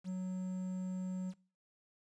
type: tone with quantisation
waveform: triangle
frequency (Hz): 185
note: F#3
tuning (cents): 0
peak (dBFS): -34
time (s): 0.04-1.34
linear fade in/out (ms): 50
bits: 10
effects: noise-tail reverb RT60 0.4 s tail -23 dB re dry + resampled to 22050 Hz